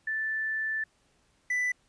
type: tone pair in turn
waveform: sine / triangle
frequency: 1760 / 1987.6 Hz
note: A6 / B6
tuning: 0 / +11 cents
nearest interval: major second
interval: 211 cents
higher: second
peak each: -28 / -24 dBFS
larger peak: second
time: 0.07-0.84 / 1.5-1.72 s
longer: first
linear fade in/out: 5 ms
effects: pink hiss -68 dBFS RMS until 1.88 s + resampled to 22050 Hz